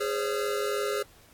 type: tone cluster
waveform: square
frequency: 413.2 / 514 / 557 / 1354 Hz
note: G#4 / C5 / C#5 / E6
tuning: -9 / -31 / +8 / +46 cents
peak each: -30 / -36 / -35 / -37 dBFS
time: 0-1.03 s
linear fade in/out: 10 ms
effects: pink hiss -57 dBFS RMS until 1.33 s + AAC 64 kbps